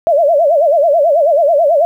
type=tone with vibrato; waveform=sine; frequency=620 Hz; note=D#5; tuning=6 cents flat; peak=-7 dBFS; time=0.07-1.85 s; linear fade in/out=0 ms; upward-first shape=sine; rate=9.2 Hz; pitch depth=190 cents each way; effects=8-bit